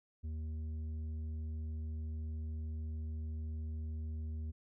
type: tone with tanh clipping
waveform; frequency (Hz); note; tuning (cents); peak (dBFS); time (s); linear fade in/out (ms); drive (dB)
triangle; 78.4; D#2; +14; -39; 0.23-4.52; 20; 11
effects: none